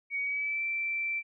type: tone with pitch glide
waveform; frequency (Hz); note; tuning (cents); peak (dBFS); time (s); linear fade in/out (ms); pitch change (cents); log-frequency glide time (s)
sine; 2246 to 2339; C#7 to D7; +22 to -8; -29; 0.1-1.23; 50; +70; 0.2-0.63
effects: none